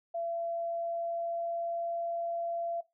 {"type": "tone with pitch glide", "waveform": "sine", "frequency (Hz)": [676, 680.3], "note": ["E5", "F5"], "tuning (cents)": [43, -46], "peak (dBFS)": -32, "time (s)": [0.14, 2.81], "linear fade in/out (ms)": 10, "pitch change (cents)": 11, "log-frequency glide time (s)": [0.4, 1.84], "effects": ["noise-tail reverb RT60 0.2 s tail -17 dB re dry"]}